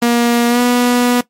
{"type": "tone with pitch glide", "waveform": "sawtooth", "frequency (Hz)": [237.3, 244.5], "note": ["A#3", "B3"], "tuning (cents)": [31, -17], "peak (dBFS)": -6, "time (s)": [0.02, 1.21], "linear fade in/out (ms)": 5, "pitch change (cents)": 52, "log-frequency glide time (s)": [0.48, 0.6], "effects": ["noise-tail reverb RT60 0.1 s tail -17 dB re dry", "MP3 64 kbps"]}